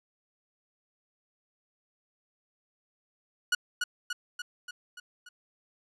sawtooth tone with echo, 1459 Hz, F#6, 25 cents flat, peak -19 dBFS, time 3.52-3.55 s, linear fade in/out 5 ms, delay 290 ms, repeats 6, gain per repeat -4 dB, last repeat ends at 5.29 s, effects low-pass 9000 Hz 12 dB/octave

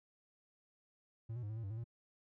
triangle tone with pitch steps, 113.3 / 122 / 103.5 / 109.8 / 114.5 / 97.7 / 111.1 / 116.9 Hz, A#2 / B2 / G#2 / A2 / A#2 / G2 / A2 / A#2, -49 / -21 / -5 / -3 / -31 / -5 / +17 / +5 cents, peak -38 dBFS, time 1.29-1.842 s, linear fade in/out 10 ms, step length 69 ms, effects none

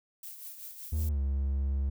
violet noise with tremolo, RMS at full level -42 dBFS, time 0.23-1.09 s, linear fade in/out 2 ms, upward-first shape triangle, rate 5.3 Hz, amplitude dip 60%
triangle tone with pitch glide, 77.78 to 68.5 Hz, D#2 to C#2, 0 to -20 cents, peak -25 dBFS, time 0.92-1.9 s, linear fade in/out 10 ms, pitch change -220 cents, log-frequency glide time 1.06-1.19 s
effects none

